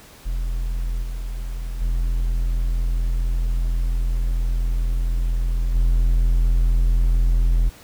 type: tone with level steps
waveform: triangle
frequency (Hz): 42.17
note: E1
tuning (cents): +40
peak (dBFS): -19 / -23 / -16 / -12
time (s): 0.25-7.7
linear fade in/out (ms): 20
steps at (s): 1.02 / 1.8 / 5.74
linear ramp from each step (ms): 20
effects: pink hiss -46 dBFS RMS until 7.83 s